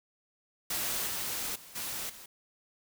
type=noise with level steps; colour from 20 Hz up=white; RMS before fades=-33 / -35 / -51 / -37 / -49 dBFS; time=0.7-2.26 s; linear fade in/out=5 ms; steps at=1.07 / 1.55 / 1.75 / 2.09 s; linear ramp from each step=10 ms; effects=none

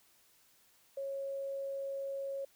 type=tone; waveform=sine; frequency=549 Hz; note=C#5; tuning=17 cents flat; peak=-36 dBFS; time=0.97-2.45 s; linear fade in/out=5 ms; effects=white hiss -67 dBFS RMS until 2.55 s

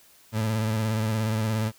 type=tone with vibrato; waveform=30% pulse; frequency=109.7 Hz; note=A2; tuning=5 cents flat; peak=-21 dBFS; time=0.32-1.72 s; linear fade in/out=50 ms; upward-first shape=sine; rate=17 Hz; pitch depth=47 cents each way; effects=white hiss -56 dBFS RMS until 1.78 s

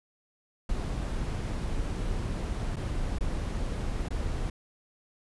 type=noise with dropouts; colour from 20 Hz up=brown; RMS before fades=-31 dBFS; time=0.69-4.5 s; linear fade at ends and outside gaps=5 ms; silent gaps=2.76-2.766 / 3.186-3.207 / 4.086-4.105 s; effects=resampled to 24000 Hz

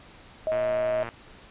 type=tone; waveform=sine; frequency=631 Hz; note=D#5; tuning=24 cents sharp; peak=-23 dBFS; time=0.47-1.03 s; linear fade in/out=0 ms
type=click train; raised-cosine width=0.5 ms; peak=-20 dBFS; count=67; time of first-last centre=0.52-1.089 s; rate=116 Hz
effects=pink hiss -50 dBFS RMS until 1.5 s + resampled to 8000 Hz

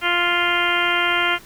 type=harmonic tone; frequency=349.2 Hz; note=F4; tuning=in tune; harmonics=1 / 2 / 3 / 4 / 5 / 6 / 7 / 8 / 9; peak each=-28 / -27 / -26 / -22 / -28 / -23 / -28 / -26 / -27 dBFS; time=0.01-1.39 s; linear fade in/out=50 ms; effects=pink hiss -45 dBFS RMS until 1.45 s

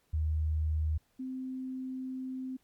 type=tone pair in turn; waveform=sine; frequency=77.78 / 259.4 Hz; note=D#2 / C4; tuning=0 / -15 cents; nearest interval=octave + major sixth; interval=2085 cents; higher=second; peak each=-27 / -35 dBFS; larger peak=first; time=0.13-0.98 / 1.19-2.57 s; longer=second; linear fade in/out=10 ms; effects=pink hiss -72 dBFS RMS until 2.63 s + MP3 96 kbps

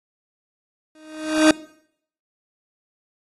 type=tone with exponential growth; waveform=30% pulse; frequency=311.1 Hz; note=D#4; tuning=in tune; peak=-6 dBFS; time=0.95-1.51 s; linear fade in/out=2 ms; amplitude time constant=120 ms; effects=noise-tail reverb RT60 0.7 s tail -22 dB re dry + AAC 32 kbps

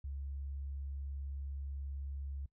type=tone; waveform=sine; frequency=69.3 Hz; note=C#2; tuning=in tune; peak=-39 dBFS; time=0.04-2.46 s; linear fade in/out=5 ms; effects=noise-tail reverb RT60 0.1 s tail -21 dB re dry

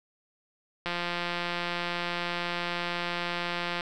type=click train; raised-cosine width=0.3 ms; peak=-15 dBFS; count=514; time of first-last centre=0.86-3.808 s; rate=174 Hz; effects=none

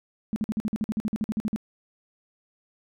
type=tone bursts; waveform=sine; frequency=215.1 Hz; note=A3; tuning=39 cents flat; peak=-23 dBFS; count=16; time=0.33-1.561 s; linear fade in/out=0 ms; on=31 ms; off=49 ms; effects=none

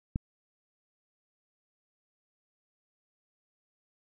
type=click; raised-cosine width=5 ms; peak=-17 dBFS; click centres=0.159 s; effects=none

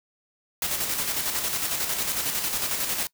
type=noise with tremolo; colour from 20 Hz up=white; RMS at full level=-26 dBFS; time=0.62-3.07 s; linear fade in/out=2 ms; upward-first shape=square; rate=11 Hz; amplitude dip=40%; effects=noise-tail reverb RT60 0.1 s tail -22 dB re dry

